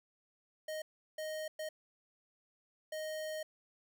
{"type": "tone bursts at uneven times", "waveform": "square", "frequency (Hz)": 622.3, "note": "D#5", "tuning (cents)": 0, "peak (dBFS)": -39, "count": 4, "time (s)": [[0.68, 0.82], [1.18, 1.48], [1.59, 1.69], [2.92, 3.43]], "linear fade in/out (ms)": 5, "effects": []}